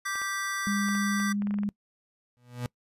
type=chord; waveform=square; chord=G major; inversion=second; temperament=just; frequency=1176 / 1568 / 1960 Hz; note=D6 / G6 / B6; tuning=+2 / 0 / -14 cents; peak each=-35 dBFS; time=0.05-1.33 s; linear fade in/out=10 ms
type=clicks; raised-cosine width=0.5 ms; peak=-28 dBFS; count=11; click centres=0.156 / 0.217 / 0.886 / 0.952 / 1.201 / 1.421 / 1.471 / 1.509 / 1.541 / 1.587 / 1.634 s
type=tone with pitch glide; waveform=sine; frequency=202.8 to 204.4 Hz; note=G#3 to G#3; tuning=-41 to -27 cents; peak=-26 dBFS; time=0.67-1.69 s; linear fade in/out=0 ms; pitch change=+14 cents; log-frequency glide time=0.97-1.51 s
type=tone with exponential growth; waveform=35% pulse; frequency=122.4 Hz; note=B2; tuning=15 cents flat; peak=-26 dBFS; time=2.37-2.66 s; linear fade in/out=0 ms; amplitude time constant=63 ms
effects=noise-tail reverb RT60 0.1 s tail -23 dB re dry + resampled to 32000 Hz